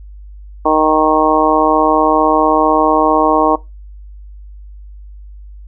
harmonic tone, 155.56 Hz, D#3, in tune, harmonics 2 / 3 / 4 / 5 / 6 / 7, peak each -16 / -16 / -16 / -16 / -16 / -16 dBFS, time 0.65-3.56 s, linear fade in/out 10 ms, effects noise-tail reverb RT60 0.2 s tail -19 dB re dry + added 50 Hz sine -31 dBFS peak until 5.67 s

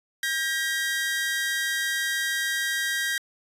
sawtooth tone pair together, 1602 / 1905.1 Hz, G6 / A#6, +37 / +37 cents, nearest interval minor third, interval 300 cents, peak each -24 dBFS, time 0.23-3.18 s, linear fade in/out 2 ms, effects resampled to 32000 Hz

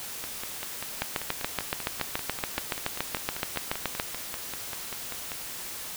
two click trains, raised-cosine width 0.3 ms, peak -18 / -10 dBFS, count 27 / 22, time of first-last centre 0.24-5.318 / 1.02-3.999 s, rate 5.12 / 7.05 Hz, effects white hiss -38 dBFS RMS until 5.96 s

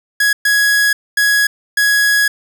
45% pulse tone bursts at uneven times, 1669 Hz, G#6, 8 cents sharp, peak -10 dBFS, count 4, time 0.2-0.33 / 0.45-0.93 / 1.17-1.47 / 1.77-2.28 s, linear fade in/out 5 ms, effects none

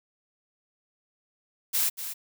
blue noise with echo, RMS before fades -25 dBFS, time 1.73-1.9 s, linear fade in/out 20 ms, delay 240 ms, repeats 1, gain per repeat -10 dB, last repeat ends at 2.14 s, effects none

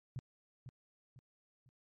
sine tone with echo, 126.9 Hz, B2, 47 cents sharp, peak -38 dBFS, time 0.16-0.19 s, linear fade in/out 0 ms, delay 500 ms, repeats 3, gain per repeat -8 dB, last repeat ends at 1.69 s, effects MP3 32 kbps

